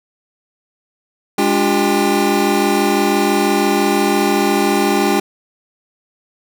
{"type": "tone cluster", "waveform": "square", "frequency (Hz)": [204.9, 291.1, 351.5, 397.4, 799], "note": ["G#3", "D4", "F4", "G4", "G5"], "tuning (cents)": [-23, -15, 11, 24, 33], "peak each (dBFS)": -20, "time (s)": [1.38, 5.2], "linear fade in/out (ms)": 5, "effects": []}